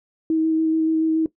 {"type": "tone with vibrato", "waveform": "sine", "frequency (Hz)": 319.5, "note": "D#4", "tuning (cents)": 46, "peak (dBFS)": -16, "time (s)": [0.3, 1.26], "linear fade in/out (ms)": 2, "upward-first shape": "square", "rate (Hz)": 7, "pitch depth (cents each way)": 9, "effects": ["noise-tail reverb RT60 0.1 s tail -17 dB re dry"]}